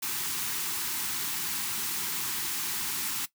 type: band-stop noise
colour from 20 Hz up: white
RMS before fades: -32 dBFS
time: 0.02-3.26 s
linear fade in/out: 10 ms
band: 410 to 800 Hz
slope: 96 dB/octave
effects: noise-tail reverb RT60 0.1 s tail -17 dB re dry + high-pass 100 Hz 12 dB/octave

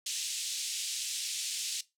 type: band-pass noise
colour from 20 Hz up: white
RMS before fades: -36 dBFS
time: 0.06-1.81 s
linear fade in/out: 5 ms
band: 2800 to 8500 Hz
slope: 24 dB/octave
effects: noise-tail reverb RT60 0.2 s tail -18 dB re dry

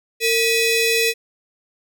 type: ring-modulated tone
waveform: sawtooth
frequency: 1487 Hz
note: F#6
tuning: 8 cents sharp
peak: -9 dBFS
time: 0.2-1.14 s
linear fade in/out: 50 ms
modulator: 1030 Hz
effects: none

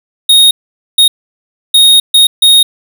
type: tone bursts at uneven times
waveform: square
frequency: 3729 Hz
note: A#7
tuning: in tune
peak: -3 dBFS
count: 5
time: 0.29-0.51 / 0.98-1.08 / 1.74-2 / 2.14-2.27 / 2.42-2.63 s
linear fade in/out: 5 ms
effects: none

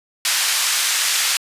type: band-pass noise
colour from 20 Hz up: white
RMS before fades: -19 dBFS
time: 0.25-1.37 s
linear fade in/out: 2 ms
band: 1300 to 7900 Hz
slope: 12 dB/octave
effects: resampled to 32000 Hz

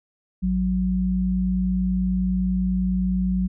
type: tone pair together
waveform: sine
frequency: 55.48 / 185 Hz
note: A1 / F#3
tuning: +15 / 0 cents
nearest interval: octave + major sixth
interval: 2085 cents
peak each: -26 / -20 dBFS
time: 0.42-3.48 s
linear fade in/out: 20 ms
effects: none

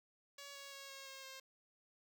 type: tone with pitch steps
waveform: 5% pulse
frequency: 563 / 556.5 / 550.1 / 543.8 / 537.6 / 531.4 Hz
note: C#5 / C#5 / C#5 / C#5 / C5 / C5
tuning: +27 / +7 / -13 / -33 / +47 / +27 cents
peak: -39 dBFS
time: 0.38-1.4 s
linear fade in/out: 5 ms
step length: 170 ms
effects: none

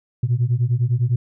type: beating tone pair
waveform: sine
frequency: 116.54 / 126.44 Hz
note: A#2 / B2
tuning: 0 / +41 cents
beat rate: 9.9 Hz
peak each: -18 dBFS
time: 0.23-1.16 s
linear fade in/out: 5 ms
effects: tanh soft clip ceiling -11 dBFS

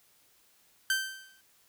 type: tone with exponential decay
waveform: sawtooth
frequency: 1554 Hz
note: G6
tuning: 16 cents flat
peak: -20 dBFS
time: 0.9-1.41 s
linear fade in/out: 2 ms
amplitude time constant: 110 ms
effects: white hiss -65 dBFS RMS until 1.68 s

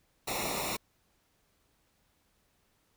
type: noise with comb filter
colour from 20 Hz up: pink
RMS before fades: -34 dBFS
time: 0.27-0.77 s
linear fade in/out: 10 ms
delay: 0.63 ms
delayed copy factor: -0.85
effects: pink hiss -72 dBFS RMS until 2.96 s

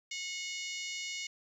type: harmonic tone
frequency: 727 Hz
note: F#5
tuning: 31 cents flat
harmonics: 3 / 4 / 5 / 6 / 7 / 8 / 9 / 10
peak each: -41 / -43 / -48 / -47 / -48 / -48 / -48 / -48 dBFS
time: 0.11-1.27 s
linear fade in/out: 5 ms
effects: 11-bit

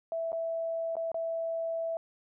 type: tone with dropouts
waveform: sine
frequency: 659.3 Hz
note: E5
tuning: in tune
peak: -30 dBFS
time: 0.12-1.97 s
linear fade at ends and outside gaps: 1 ms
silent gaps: 0.32-0.329 / 0.955-0.967 / 1.117-1.144 s
effects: none

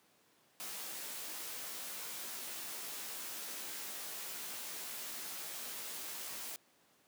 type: noise with comb filter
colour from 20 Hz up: white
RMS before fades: -44 dBFS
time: 0.6-6.56 s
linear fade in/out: 0 ms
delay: 16 ms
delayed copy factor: +0.85
effects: pink hiss -69 dBFS RMS until 7.07 s + high-pass 200 Hz 12 dB/octave

